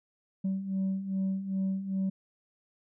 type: beating tone pair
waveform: sine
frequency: 190 / 192.5 Hz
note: F#3 / G3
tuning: +46 / -31 cents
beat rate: 2.5 Hz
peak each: -33 / -28 dBFS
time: 0.44-2.1 s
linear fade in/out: 10 ms
effects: tanh soft clip ceiling -25 dBFS